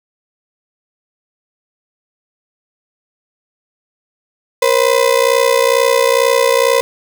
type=ring-modulated tone; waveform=35% pulse; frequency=505 Hz; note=B4; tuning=39 cents sharp; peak=-5 dBFS; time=4.62-6.81 s; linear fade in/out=0 ms; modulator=31.1 Hz; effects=none